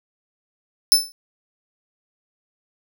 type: tone with exponential decay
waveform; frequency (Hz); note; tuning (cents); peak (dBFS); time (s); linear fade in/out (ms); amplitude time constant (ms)
sawtooth; 5274; E8; 0; -4; 0.92-1.12; 0; 43
effects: none